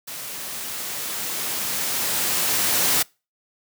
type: noise with level ramp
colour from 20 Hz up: white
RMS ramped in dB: -34 to -19 dBFS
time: 0.07-3.03 s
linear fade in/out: 10 ms
effects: noise-tail reverb RT60 0.3 s tail -26 dB re dry + high-pass 100 Hz 12 dB/octave